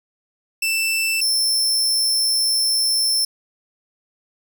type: tone pair in turn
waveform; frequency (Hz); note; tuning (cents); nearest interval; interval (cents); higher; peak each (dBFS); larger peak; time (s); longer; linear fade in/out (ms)
sawtooth; 2661 / 5342; E7 / E8; +16 / +22; octave; 1206; second; -15 / -14; second; 0.62-1.21 / 1.21-3.25; second; 5
effects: none